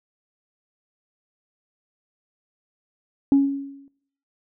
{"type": "tone with exponential decay", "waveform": "sine", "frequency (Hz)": 277.2, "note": "C#4", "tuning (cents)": 0, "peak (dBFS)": -9, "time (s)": [3.32, 3.88], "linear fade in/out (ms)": 1, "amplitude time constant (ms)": 120, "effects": ["noise-tail reverb RT60 0.6 s tail -18 dB re dry", "tanh soft clip ceiling -9 dBFS"]}